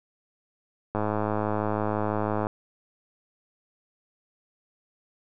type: click train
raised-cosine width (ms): 1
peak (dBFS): -13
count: 162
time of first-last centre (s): 0.95-2.469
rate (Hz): 106
effects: none